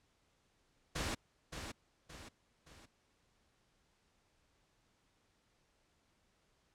pink noise with echo, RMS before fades -38 dBFS, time 0.95-1.15 s, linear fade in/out 10 ms, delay 570 ms, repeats 3, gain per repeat -7 dB, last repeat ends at 2.86 s, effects pink hiss -75 dBFS RMS until 6.74 s + low-pass 8000 Hz 12 dB/octave

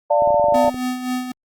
sine chord, D minor, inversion none, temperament equal with one note detuned, 587.3 / 698.5 / 896.4 Hz, D5 / F5 / A5, 0 / 0 / +32 cents, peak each -15 / -19 / -19 dBFS, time 0.1-0.7 s, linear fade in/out 10 ms
clicks, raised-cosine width 2 ms, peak -19 dBFS, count 12, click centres 0.222 / 0.275 / 0.305 / 0.344 / 0.397 / 0.442 / 0.485 / 0.524 / 0.557 / 0.646 / 0.679 / 0.744 s
square tone with tremolo, 252 Hz, B3, 35 cents sharp, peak -20 dBFS, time 0.54-1.32 s, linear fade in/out 5 ms, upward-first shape sine, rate 3.8 Hz, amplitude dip 60%
effects Opus 32 kbps

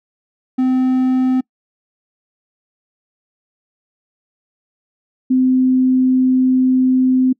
triangle / sine tone pair in turn, 257.4 / 257.4 Hz, C4 / C4, -28 / -28 cents, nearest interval unison, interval 0 cents, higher neither, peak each -10 dBFS, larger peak neither, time 0.58-1.41 / 5.3-7.33 s, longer second, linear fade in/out 10 ms, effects noise-tail reverb RT60 0.1 s tail -26 dB re dry

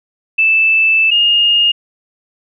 sine tone pair in turn, 2637 / 2841 Hz, E7 / F7, 0 / +29 cents, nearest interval minor second, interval 129 cents, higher second, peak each -8 dBFS, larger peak neither, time 0.38-1.11 / 1.11-1.72 s, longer first, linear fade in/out 10 ms, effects none

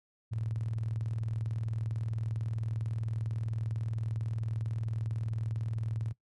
sine tone with tremolo, 111.1 Hz, A2, 17 cents sharp, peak -29 dBFS, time 0.31-6.13 s, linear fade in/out 20 ms, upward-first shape square, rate 20 Hz, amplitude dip 55%, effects noise-tail reverb RT60 0.1 s tail -18 dB re dry + MP3 48 kbps

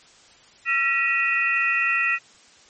sine tone cluster, 1356 / 1918 / 2497 / 2719 Hz, E6 / A#6 / D#7 / F7, +49 / +49 / +6 / -47 cents, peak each -27 / -22 / -23 / -28 dBFS, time 0.65-2.19 s, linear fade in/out 50 ms, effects white hiss -52 dBFS RMS until 2.69 s + MP3 32 kbps

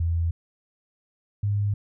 sine tone pair in turn, 83.7 / 102.35 Hz, E2 / G#2, +27 / -25 cents, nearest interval minor third, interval 348 cents, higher second, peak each -21 dBFS, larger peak neither, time 0-0.31 / 1.43-1.74 s, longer neither, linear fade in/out 5 ms, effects none

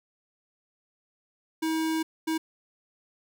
square tone bursts at uneven times, 320 Hz, D#4, 49 cents sharp, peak -26 dBFS, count 2, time 1.62-2.03 / 2.27-2.38 s, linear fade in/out 10 ms, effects none

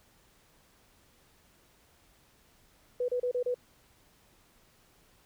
sine tone bursts, 493.9 Hz, B4, in tune, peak -27 dBFS, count 5, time 3-3.544 s, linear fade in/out 5 ms, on 84 ms, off 31 ms, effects pink hiss -64 dBFS RMS until 5.25 s

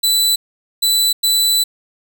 sawtooth tone bursts at uneven times, 3984 Hz, B7, 14 cents sharp, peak -9 dBFS, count 3, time 0.03-0.36 / 0.82-1.13 / 1.23-1.64 s, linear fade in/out 10 ms, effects none

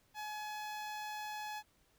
sawtooth tone with notch filter, 847 Hz, G#5, 34 cents sharp, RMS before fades -43 dBFS, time 0.14-1.63 s, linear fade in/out 50 ms, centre 9100 Hz, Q 1.6, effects pink hiss -72 dBFS RMS until 1.98 s

